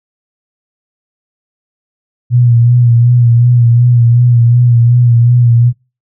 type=tone with vibrato; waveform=sine; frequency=120 Hz; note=B2; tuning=49 cents flat; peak=-4 dBFS; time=2.3-5.73 s; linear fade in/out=50 ms; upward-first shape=sine; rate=2.7 Hz; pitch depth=41 cents each way; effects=noise-tail reverb RT60 0.3 s tail -24 dB re dry